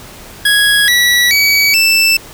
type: tone with pitch steps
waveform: 25% pulse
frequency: 1663 / 1943.7 / 2272 / 2655 Hz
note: G#6 / B6 / C#7 / E7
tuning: +2 / -28 / +42 / +12 cents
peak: -4 dBFS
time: 0.45-2.17 s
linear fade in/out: 5 ms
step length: 430 ms
effects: pink hiss -34 dBFS RMS until 2.33 s